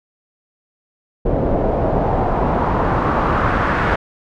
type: noise with low-pass filter sweep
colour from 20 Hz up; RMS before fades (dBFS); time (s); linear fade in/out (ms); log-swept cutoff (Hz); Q
pink; -17; 1.25-3.96; 10; 550 to 1600; 2.1
effects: none